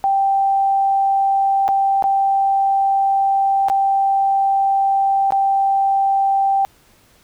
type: tone with dropouts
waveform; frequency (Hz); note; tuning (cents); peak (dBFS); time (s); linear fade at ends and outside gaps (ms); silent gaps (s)
sine; 784; G5; 0; -13; 0.04-6.65; 0; 1.68-1.688 / 2.024-2.04 / 3.685-3.699 / 5.306-5.322
effects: pink hiss -53 dBFS RMS until 7.23 s